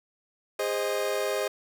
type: chord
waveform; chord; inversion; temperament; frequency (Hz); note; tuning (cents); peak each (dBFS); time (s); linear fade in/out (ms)
40% pulse; Ab major; none; equal with one note detuned; 408.4 / 523.3 / 622.3; Ab4 / C5 / Eb5; -29 / 0 / 0; -30; 0.59-1.48; 5
effects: none